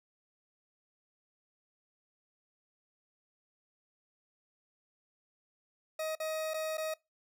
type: tone with dropouts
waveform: 40% pulse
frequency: 630 Hz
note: D#5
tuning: 21 cents sharp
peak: -33 dBFS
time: 5.99-6.94 s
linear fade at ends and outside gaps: 5 ms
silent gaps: 6.153-6.2 / 6.537-6.541 / 6.772-6.779 s
effects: noise-tail reverb RT60 0.2 s tail -22 dB re dry